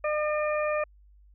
harmonic tone, 604 Hz, D5, 48 cents sharp, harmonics 1 / 2 / 3 / 4, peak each -26 / -32 / -37 / -36 dBFS, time 0.04-0.84 s, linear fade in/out 5 ms, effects added 50 Hz sine -53 dBFS peak until 1.34 s

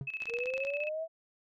triangle tone with exponential decay, 136.5 Hz, C#3, 26 cents flat, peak -30 dBFS, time 0.01-0.11 s, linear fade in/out 2 ms, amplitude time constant 20 ms
sine tone with tremolo, 2595 Hz, E7, 28 cents flat, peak -33 dBFS, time 0.07-0.89 s, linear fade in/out 5 ms, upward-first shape square, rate 15 Hz, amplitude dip 75%
clicks, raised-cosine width 0.2 ms, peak -27 dBFS, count 9, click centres 0.221 / 0.256 / 0.297 / 0.338 / 0.387 / 0.458 / 0.538 / 0.579 / 0.65 s
sine linear sweep, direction up, 456.8 to 659.3 Hz, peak -33 dBFS, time 0.28-1.08 s, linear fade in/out 50 ms
effects none

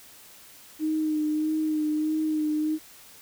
sine tone with vibrato, 308.4 Hz, D#4, 15 cents flat, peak -23 dBFS, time 0.79-2.79 s, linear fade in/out 50 ms, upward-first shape sine, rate 1.6 Hz, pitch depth 25 cents each way, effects white hiss -50 dBFS RMS until 3.21 s

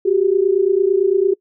sine tone pair together, 370 / 398.9 Hz, F#4 / G4, 0 / +30 cents, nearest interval minor second, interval 130 cents, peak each -15 dBFS, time 0.05-1.34 s, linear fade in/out 10 ms, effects noise-tail reverb RT60 0.1 s tail -24 dB re dry

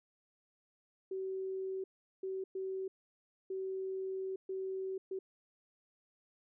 sine tone bursts at uneven times, 380.6 Hz, F#4, 49 cents sharp, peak -36 dBFS, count 6, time 1.11-1.84 / 2.23-2.44 / 2.55-2.88 / 3.5-4.36 / 4.49-4.98 / 5.11-5.19 s, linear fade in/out 5 ms, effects none

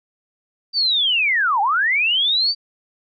sine linear two-way sweep, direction down then up, 4695 to 770 to 4695 Hz, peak -15 dBFS, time 0.73-2.55 s, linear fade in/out 50 ms, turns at 1.61 s, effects none

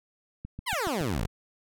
click train, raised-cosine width 5 ms, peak -25 dBFS, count 5, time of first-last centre 0.45-1.011 s, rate 7.13 Hz
15% pulse exponential sweep, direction down, 1102 to 39.55 Hz, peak -21 dBFS, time 0.66-1.27 s, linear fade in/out 20 ms
effects none

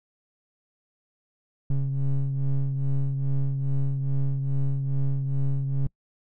triangle ring-modulated tone, 68.4 Hz, C#2, 23 cents flat, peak -16 dBFS, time 1.7-5.87 s, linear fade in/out 5 ms, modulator 67.2 Hz, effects noise-tail reverb RT60 0.1 s tail -25 dB re dry

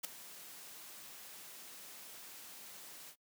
white noise with ADSR envelope, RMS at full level -36 dBFS, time 0.03-3.16 s, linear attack 18 ms, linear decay 4 ms, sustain -16 dB, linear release 72 ms, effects noise-tail reverb RT60 0.1 s tail -24 dB re dry + high-pass 150 Hz 12 dB/octave

